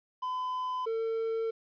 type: tone pair in turn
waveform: triangle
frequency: 1012 / 450.8 Hz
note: B5 / A4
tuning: +42 / +42 cents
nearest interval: octave + major second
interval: 1400 cents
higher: first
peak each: -29 / -27 dBFS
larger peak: second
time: 0.22-0.86 / 0.86-1.51 s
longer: second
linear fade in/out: 10 ms
effects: resampled to 11025 Hz + 11-bit

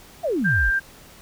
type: exponential sweep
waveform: sine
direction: down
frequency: 737 to 41.2 Hz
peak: -20 dBFS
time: 0.23-0.71 s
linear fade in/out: 20 ms
type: tone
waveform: sine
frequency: 1585 Hz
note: G6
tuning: 19 cents sharp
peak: -18 dBFS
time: 0.44-0.8 s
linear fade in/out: 20 ms
effects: pink hiss -47 dBFS RMS until 1.21 s

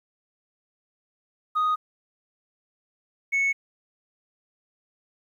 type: tone pair in turn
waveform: sine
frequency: 1244.5 / 2207 Hz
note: D#6 / C#7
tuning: 0 / -8 cents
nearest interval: minor seventh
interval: 992 cents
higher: second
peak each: -18 dBFS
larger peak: neither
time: 1.55-1.76 / 3.32-3.53 s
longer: neither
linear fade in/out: 20 ms
effects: tanh soft clip ceiling -19 dBFS + 10-bit

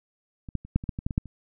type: clicks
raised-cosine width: 5 ms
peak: -26 / -14 / -30 / -9 / -23 / -15 / -19 / -14 / -19 / -10 / -29 dBFS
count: 11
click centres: 0.488 / 0.553 / 0.65 / 0.76 / 0.839 / 0.892 / 0.989 / 1.065 / 1.108 / 1.179 / 1.257 s
effects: none

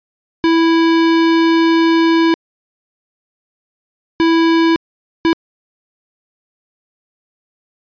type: tone bursts at uneven times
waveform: square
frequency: 329.6 Hz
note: E4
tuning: in tune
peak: -10 dBFS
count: 3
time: 0.44-2.34 / 4.2-4.76 / 5.25-5.33 s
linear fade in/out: 0 ms
effects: resampled to 11025 Hz

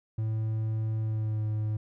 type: tone with pitch glide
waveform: triangle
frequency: 110 to 107.55 Hz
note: A2 to A2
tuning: 0 to -39 cents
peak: -25 dBFS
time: 0.18-1.77 s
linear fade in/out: 5 ms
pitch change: -39 cents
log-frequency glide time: 1-1.44 s
effects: none

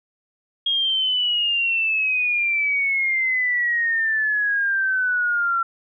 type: exponential sweep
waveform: sine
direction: down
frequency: 3273 to 1354 Hz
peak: -18 dBFS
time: 0.66-5.63 s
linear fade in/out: 5 ms
effects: none

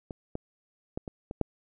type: clicks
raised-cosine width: 2 ms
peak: -24 / -20 / -19 / -24 / -23 / -12 dBFS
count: 6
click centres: 0.108 / 0.354 / 0.975 / 1.078 / 1.311 / 1.413 s
effects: none

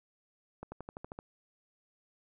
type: accelerating click train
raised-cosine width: 1 ms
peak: -28 dBFS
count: 8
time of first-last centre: 0.63-1.189 s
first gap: 90 ms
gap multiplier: 0.96
effects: none

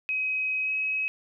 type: tone with pitch glide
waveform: sine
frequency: 2534 to 2552 Hz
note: D#7 to D#7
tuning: +31 to +43 cents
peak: -25 dBFS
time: 0.09-1.08 s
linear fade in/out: 0 ms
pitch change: +12 cents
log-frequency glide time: 0.63-0.7 s
effects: none

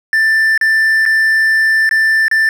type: tone with dropouts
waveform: triangle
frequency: 1774 Hz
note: A6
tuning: 14 cents sharp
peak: -7 dBFS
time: 0.13-2.49 s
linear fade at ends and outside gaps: 1 ms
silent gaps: 0.577-0.612 / 1.054-1.061 / 1.892-1.911 / 2.282-2.313 s
effects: none

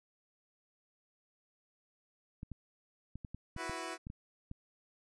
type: clicks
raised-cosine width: 5 ms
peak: -31 dBFS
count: 10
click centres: 2.431 / 2.517 / 3.156 / 3.248 / 3.346 / 3.564 / 3.696 / 4.069 / 4.101 / 4.514 s
type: chord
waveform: 10% pulse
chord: E suspended second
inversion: none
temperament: equal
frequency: 329.6 / 370 / 493.9 Hz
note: E4 / F#4 / B4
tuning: 0 / 0 / 0 cents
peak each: -34 / -35 / -38 dBFS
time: 3.56-3.98 s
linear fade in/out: 50 ms
effects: resampled to 24000 Hz

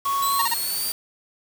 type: tone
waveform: triangle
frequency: 1108.7 Hz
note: C#6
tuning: in tune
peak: -19 dBFS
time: 0.05-0.46 s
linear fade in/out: 10 ms
type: noise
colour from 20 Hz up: white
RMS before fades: -34 dBFS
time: 0.05-0.92 s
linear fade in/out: 0 ms
type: linear sweep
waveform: 5% pulse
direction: up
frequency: 3955 to 4709 Hz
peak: -18 dBFS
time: 0.22-0.92 s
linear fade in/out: 5 ms
type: tone bursts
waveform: sawtooth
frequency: 930 Hz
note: A#5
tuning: 4 cents flat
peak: -17 dBFS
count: 3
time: 0.39-0.541 s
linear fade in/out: 5 ms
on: 29 ms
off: 32 ms
effects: none

